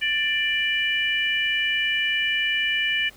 harmonic tone, 590 Hz, D5, 8 cents sharp, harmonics 3 / 4 / 5, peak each -25 / -25 / -25 dBFS, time 0.01-3.1 s, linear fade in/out 20 ms, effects pink hiss -51 dBFS RMS until 3.16 s

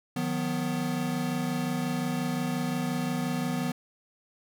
square chord, B major, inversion first, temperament equal with one note detuned, 155.56 / 181.29 / 246.9 Hz, D#3 / F#3 / B3, 0 / -35 / 0 cents, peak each -34 / -34 / -31 dBFS, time 0.16-3.72 s, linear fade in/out 5 ms, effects none

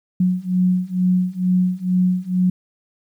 sine beating tone pair, 181.3 / 183.5 Hz, F#3 / F#3, -35 / -14 cents, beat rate 2.2 Hz, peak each -19 / -18 dBFS, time 0.2-2.5 s, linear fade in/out 5 ms, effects 9-bit

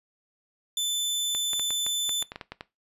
sawtooth tone, 3520 Hz, A7, in tune, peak -22 dBFS, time 0.77-2.23 s, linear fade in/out 2 ms
clicks, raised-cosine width 0.3 ms, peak -20 dBFS, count 12, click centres 1.349 / 1.533 / 1.596 / 1.706 / 1.865 / 2.093 / 2.225 / 2.319 / 2.359 / 2.412 / 2.52 / 2.609 s
effects noise-tail reverb RT60 0.2 s tail -18 dB re dry + resampled to 32000 Hz

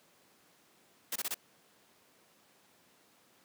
white noise bursts, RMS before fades -35 dBFS, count 4, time 1.12-1.344 s, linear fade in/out 5 ms, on 38 ms, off 24 ms, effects pink hiss -65 dBFS RMS until 3.44 s + high-pass 200 Hz 12 dB/octave

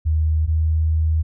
sine tone pair in turn, 78.4 / 79.27 Hz, D#2 / D#2, +14 / +33 cents, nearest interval unison, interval 19 cents, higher second, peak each -15 dBFS, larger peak neither, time 0.05-0.47 / 0.47-1.23 s, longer second, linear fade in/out 20 ms, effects none

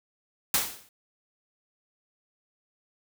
white noise with exponential decay, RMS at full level -21 dBFS, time 0.54-0.89 s, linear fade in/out 2 ms, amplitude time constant 74 ms, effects none

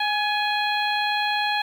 harmonic tone with a mistuned harmonic, 830.6 Hz, G#5, in tune, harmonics 1 / 2 / 3 / 4 / 5, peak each -24 / -27 / -29 / -30 / -31 dBFS, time 0-1.62 s, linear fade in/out 5 ms, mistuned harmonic 2, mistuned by +33 cents, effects 8-bit

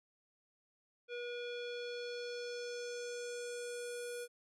square tone with low-pass filter sweep, 483 Hz, B4, 39 cents flat, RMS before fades -43 dBFS, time 1.08-4.28 s, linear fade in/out 50 ms, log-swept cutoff 2900 to 11000 Hz, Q 2.5, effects none

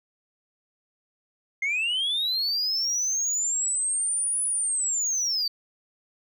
sine linear two-way sweep, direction up then down, 2093 to 9956 to 4539 Hz, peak -21 dBFS, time 1.62-5.48 s, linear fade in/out 5 ms, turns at 4.44 s, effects tanh soft clip ceiling -22 dBFS

